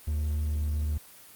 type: tone with pitch glide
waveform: triangle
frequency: 75.6 to 75.16 Hz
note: D#2 to D2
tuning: -49 to +41 cents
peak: -24 dBFS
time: 0.07-0.98 s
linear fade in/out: 10 ms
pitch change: -10 cents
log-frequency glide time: 0.18-0.64 s
effects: white hiss -51 dBFS RMS until 1.35 s + Opus 24 kbps